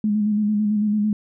sine tone with vibrato, 210.2 Hz, G#3, 21 cents sharp, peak -17 dBFS, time 0.04-1.13 s, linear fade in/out 2 ms, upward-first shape square, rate 9 Hz, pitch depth 30 cents each way, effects none

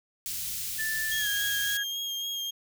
white band-stop noise, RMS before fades -34 dBFS, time 0.26-1.77 s, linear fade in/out 0 ms, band 130 to 3400 Hz, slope 12 dB/octave
sine tone with pitch glide, 1760 to 1651.7 Hz, A6 to G#6, 0 to -10 cents, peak -29 dBFS, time 0.78-1.84 s, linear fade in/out 20 ms, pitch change -110 cents, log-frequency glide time 1.18-1.28 s
35% pulse tone with vibrato, 3242 Hz, G#7, 42 cents flat, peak -29 dBFS, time 1.11-2.51 s, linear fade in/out 10 ms, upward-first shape sine, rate 3.6 Hz, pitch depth 19 cents each way
effects none

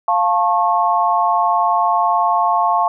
sine chord, F augmented, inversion none, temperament equal with one note detuned, 698.5 / 880 / 1089.7 Hz, F5 / A5 / C#6, 0 / 0 / -30 cents, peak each -17 dBFS, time 0.08-2.88 s, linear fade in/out 2 ms, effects none

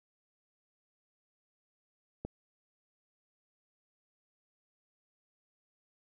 click, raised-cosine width 2 ms, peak -24 dBFS, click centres 2.25 s, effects none

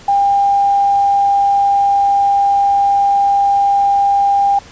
sine tone with quantisation, 800 Hz, G5, 35 cents sharp, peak -9 dBFS, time 0.08-4.59 s, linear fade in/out 5 ms, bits 6, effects pink hiss -39 dBFS RMS until 4.71 s + resampled to 16000 Hz

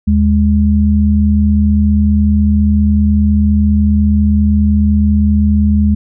sine tone pair together, 77.8 / 207.7 Hz, D#2 / G#3, 0 / 0 cents, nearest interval octave + perfect fourth, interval 1700 cents, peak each -10 dBFS, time 0.07-5.95 s, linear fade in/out 10 ms, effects none

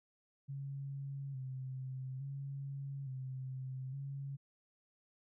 sine tone with vibrato, 134.5 Hz, C3, 48 cents sharp, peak -40 dBFS, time 0.48-4.37 s, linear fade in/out 20 ms, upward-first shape square, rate 0.58 Hz, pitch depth 49 cents each way, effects none

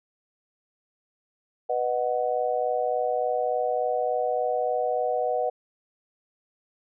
sine chord, B major, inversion none, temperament just, 493.9 / 617.4 / 740.8 Hz, B4 / D#5 / F#5, 0 / -14 / +2 cents, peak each -27 / -28 / -27 dBFS, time 1.69-5.5 s, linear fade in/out 10 ms, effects none

